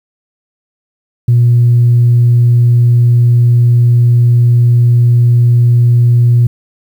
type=tone; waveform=sine; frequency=120 Hz; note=B2; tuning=49 cents flat; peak=-3 dBFS; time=1.28-6.47 s; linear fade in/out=5 ms; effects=tanh soft clip ceiling -1 dBFS + 7-bit